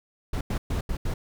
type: noise bursts at uneven times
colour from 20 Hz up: brown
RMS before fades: -27 dBFS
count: 5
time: 0.33-0.41 / 0.5-0.58 / 0.7-0.81 / 0.89-0.97 / 1.05-1.14 s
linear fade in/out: 5 ms
effects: none